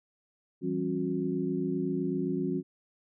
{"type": "tone cluster", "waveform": "sine", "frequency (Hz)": [165, 192.7, 271.6, 363.1], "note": ["E3", "G3", "C#4", "F#4"], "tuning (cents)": [2, -29, -35, -33], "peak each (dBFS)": [-35, -34, -32, -33], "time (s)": [0.61, 2.63], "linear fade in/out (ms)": 50, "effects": []}